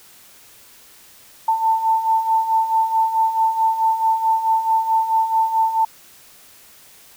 sine beating tone pair, 889 / 893.6 Hz, A5 / A5, +18 / +27 cents, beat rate 4.6 Hz, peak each -22 / -16 dBFS, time 1.48-5.85 s, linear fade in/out 5 ms, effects white hiss -47 dBFS RMS until 7.16 s

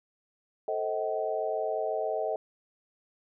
sine chord, A diminished seventh, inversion none, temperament just, 440 / 528 / 633.6 / 760.3 Hz, A4 / C5 / Eb5 / Gb5, 0 / +16 / +31 / +47 cents, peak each -33 / -37 / -31 / -35 dBFS, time 0.68-2.36 s, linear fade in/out 2 ms, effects none

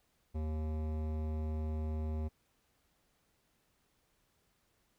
sine tone with hard clipping, 77.78 Hz, D#2, in tune, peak -36 dBFS, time 0.34-2.29 s, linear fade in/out 20 ms, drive 16 dB, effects pink hiss -75 dBFS RMS until 4.98 s

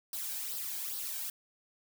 blue noise with flanger, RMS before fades -38 dBFS, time 0.13-1.3 s, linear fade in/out 2 ms, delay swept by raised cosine 0.21 to 1.31 ms, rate 2.4 Hz, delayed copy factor +0.55, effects none

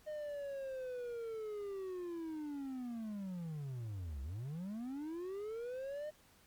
triangle linear two-way sweep, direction down then up, 615 to 63.8 to 615 Hz, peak -38 dBFS, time 0.06-6.11 s, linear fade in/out 20 ms, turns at 4.22 s, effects pink hiss -66 dBFS RMS until 6.46 s + MP3 96 kbps

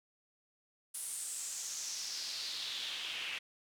pink noise with band-pass filter sweep, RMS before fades -41 dBFS, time 0.94-3.39 s, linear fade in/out 10 ms, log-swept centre 10000 to 2600 Hz, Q 3.5, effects none

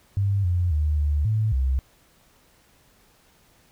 sine tone with pitch steps, 99.4 / 88.4 / 75.6 / 73.6 / 108.7 / 65.6 Hz, G2 / F2 / D#2 / D2 / A2 / C2, +25 / +22 / -49 / +4 / -21 / +5 cents, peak -19 dBFS, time 0.17-1.79 s, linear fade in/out 0 ms, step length 270 ms, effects pink hiss -59 dBFS RMS until 3.71 s

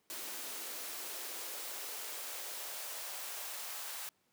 white noise with high-pass filter sweep, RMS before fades -43 dBFS, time 0.1-4.09 s, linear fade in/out 0 ms, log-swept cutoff 290 to 760 Hz, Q 1.4, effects pink hiss -75 dBFS RMS until 4.32 s + high-pass 150 Hz 12 dB/octave

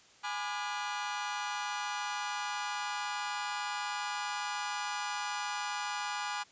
sawtooth chord, G# diminished seventh, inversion none, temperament just, 830.6 / 996.7 / 1196.1 / 1435.3 Hz, G#5 / B5 / D6 / F6, 0 / +16 / +31 / +47 cents, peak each -34 / -37 / -37 / -38 dBFS, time 0.23-6.44 s, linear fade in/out 20 ms, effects white hiss -60 dBFS RMS until 6.51 s + resampled to 16000 Hz

